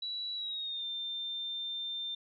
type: tone with pitch glide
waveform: sine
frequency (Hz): 3926 to 3600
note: B7 to A7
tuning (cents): -11 to +39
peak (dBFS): -35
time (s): 0.02-2.15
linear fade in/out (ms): 5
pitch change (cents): -150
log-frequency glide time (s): 0.35-0.84
effects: none